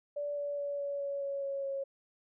sine tone with pitch steps, 580 / 575.3 / 570.7 / 566.1 / 561.5 / 557 / 552.5 / 548.1 Hz, D5 / D5 / D5 / C#5 / C#5 / C#5 / C#5 / C#5, -22 / -36 / -50 / +36 / +22 / +8 / -6 / -20 cents, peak -33 dBFS, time 0.16-1.84 s, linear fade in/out 10 ms, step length 210 ms, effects none

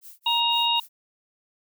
violet noise with tremolo, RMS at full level -43 dBFS, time 0.01-0.89 s, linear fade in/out 50 ms, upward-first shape sine, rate 3.9 Hz, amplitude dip 100%
harmonic tone, 939 Hz, A#5, 12 cents sharp, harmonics 1 / 3 / 4, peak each -24 / -24 / -24 dBFS, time 0.26-0.8 s, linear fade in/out 5 ms
effects none

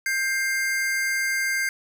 square tone pair together, 1585.3 / 2108 Hz, G6 / C7, +19 / +12 cents, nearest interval perfect fourth, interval 493 cents, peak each -26 dBFS, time 0.06-1.69 s, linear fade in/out 2 ms, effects none

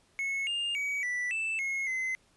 triangle tone with pitch steps, 2191 / 2813 / 2266 / 1969 / 2644 / 2166 / 2052 Hz, C#7 / F7 / C#7 / B6 / E7 / C#7 / C7, -21 / +12 / +37 / -6 / +5 / -41 / -34 cents, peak -28 dBFS, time 0.19-2.15 s, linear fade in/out 0 ms, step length 280 ms, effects pink hiss -66 dBFS RMS until 2.36 s + resampled to 24000 Hz

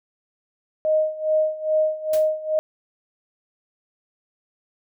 sine tone with tremolo, 622 Hz, D#5, 1 cent flat, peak -15 dBFS, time 0.85-2.59 s, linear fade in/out 0 ms, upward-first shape sine, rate 2.4 Hz, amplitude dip 85%
white noise with exponential decay, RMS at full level -30 dBFS, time 2.13-2.3 s, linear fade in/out 5 ms, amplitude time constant 35 ms
effects none

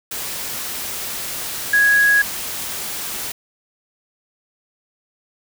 sine tone in noise, 1661.2 Hz, G#6, in tune, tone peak -11 dBFS, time 1.73-2.22 s, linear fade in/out 5 ms, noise white, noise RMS -27 dBFS, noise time 0.11-3.32 s, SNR +13 dB, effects none

